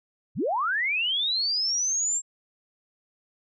sine linear sweep, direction up, 73.5 to 7550 Hz, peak -23 dBFS, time 0.35-2.22 s, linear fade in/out 50 ms, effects none

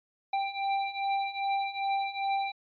square beating tone pair, 786 / 788.5 Hz, G5 / G5, +4 / +10 cents, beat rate 2.5 Hz, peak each -34 / -31 dBFS, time 0.33-2.52 s, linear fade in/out 5 ms, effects resampled to 11025 Hz

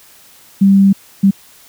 sine tone bursts at uneven times, 196 Hz, G3, in tune, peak -5 dBFS, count 2, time 0.61-0.93 / 1.23-1.31 s, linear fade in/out 10 ms, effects white hiss -44 dBFS RMS until 1.68 s

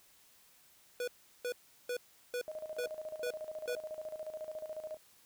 square tone bursts, 490.2 Hz, B4, 13 cents flat, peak -35 dBFS, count 7, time 1-3.752 s, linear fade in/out 2 ms, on 76 ms, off 370 ms
sine tone with tremolo, 622.3 Hz, D#5, in tune, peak -38 dBFS, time 2.48-4.97 s, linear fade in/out 0 ms, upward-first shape square, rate 14 Hz, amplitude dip 70%
effects white hiss -64 dBFS RMS until 5.25 s

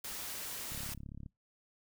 white noise, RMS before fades -42 dBFS, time 0.04-0.94 s, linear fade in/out 5 ms
brown noise with exponential growth, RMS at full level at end -47 dBFS, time 0.05-0.13 s, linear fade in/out 2 ms, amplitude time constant 17 ms
click train, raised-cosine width 5 ms, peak -34 dBFS, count 20, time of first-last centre 0.72-1.261 s, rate 35.1 Hz
effects noise-tail reverb RT60 0.2 s tail -24 dB re dry

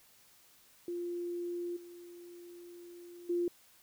sine tone with level steps, 348.6 Hz, F4, 3 cents flat, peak -35 / -48 / -29 dBFS, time 0.88-3.48 s, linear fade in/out 2 ms, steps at 1.76 / 3.29 s, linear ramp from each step 10 ms, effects white hiss -63 dBFS RMS until 3.82 s

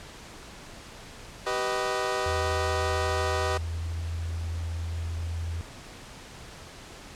20% pulse chord, G augmented, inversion none, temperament equal with one note detuned, 385.5 / 493.9 / 622.3 Hz, G4 / B4 / D#5, -29 / 0 / 0 cents, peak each -26 dBFS, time 1.46-3.58 s, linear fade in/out 10 ms
sine tone with pitch glide, 82.41 to 83.32 Hz, E2 to E2, 0 to +19 cents, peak -29 dBFS, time 2.26-5.61 s, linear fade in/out 0 ms, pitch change +19 cents, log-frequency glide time 3.63-3.88 s
effects pink hiss -45 dBFS RMS until 7.15 s + low-pass 8000 Hz 12 dB/octave

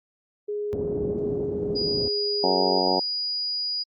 sine tone with pitch glide, 415.3 to 411.7 Hz, G#4 to G#4, 0 to -15 cents, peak -26 dBFS, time 0.48-2.8 s, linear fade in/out 10 ms, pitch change -15 cents, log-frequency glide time 0.65-2.44 s
white low-pass noise, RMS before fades -31 dBFS, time 0.73-2.08 s, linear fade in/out 0 ms, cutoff 430 Hz, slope 24 dB/octave
sine tone, 4900 Hz, D#8, 27 cents flat, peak -25 dBFS, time 1.75-3.84 s, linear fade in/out 20 ms
harmonic tone, 92.5 Hz, F#2, in tune, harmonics 2 / 3 / 4 / 5 / 6 / 7 / 8 / 9 / 10, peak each -32 / -30 / -28 / -30 / -29 / -31 / -27 / -28 / -32 dBFS, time 2.43-3 s, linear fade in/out 10 ms
effects high-pass 60 Hz 12 dB/octave + Opus 32 kbps

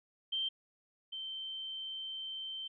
sine tone pair in turn, 3136 / 3111 Hz, G7 / G7, 0 / -14 cents, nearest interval unison, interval 14 cents, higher first, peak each -32 / -39 dBFS, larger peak first, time 0.32-0.49 / 1.12-2.68 s, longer second, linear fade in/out 10 ms, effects none

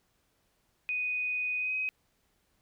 sine tone with pitch glide, 2489 to 2524 Hz, D#7 to D#7, 0 to +24 cents, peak -29 dBFS, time 0.89-1.89 s, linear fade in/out 0 ms, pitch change +24 cents, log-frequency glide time 1.58-1.75 s, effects pink hiss -73 dBFS RMS until 2.61 s

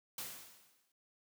white noise with exponential decay, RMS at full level -41 dBFS, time 0.18-0.92 s, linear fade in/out 2 ms, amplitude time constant 160 ms, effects high-pass 100 Hz 12 dB/octave

